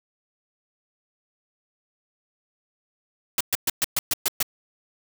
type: noise bursts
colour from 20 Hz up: white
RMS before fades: -22 dBFS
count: 8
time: 3.38-4.428 s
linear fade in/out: 2 ms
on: 26 ms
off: 120 ms
effects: none